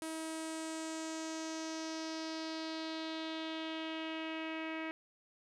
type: tone with low-pass filter sweep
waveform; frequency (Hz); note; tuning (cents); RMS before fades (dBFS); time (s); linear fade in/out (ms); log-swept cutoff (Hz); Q
sawtooth; 320; D#4; +49; -41; 0.02-4.91; 0; 10000 to 2300; 3.2
effects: none